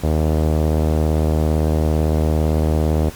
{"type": "tone with low-pass filter", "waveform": "sawtooth", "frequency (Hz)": 77.78, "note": "D#2", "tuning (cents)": 0, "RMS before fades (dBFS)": -17, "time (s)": [0.03, 3.1], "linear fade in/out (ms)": 10, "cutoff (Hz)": 600, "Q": 1.6, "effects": ["pink hiss -38 dBFS RMS until 3.15 s", "Opus 48 kbps"]}